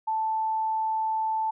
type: tone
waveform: sine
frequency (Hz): 880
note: A5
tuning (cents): 0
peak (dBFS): -24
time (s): 0.07-1.51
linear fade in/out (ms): 10
effects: none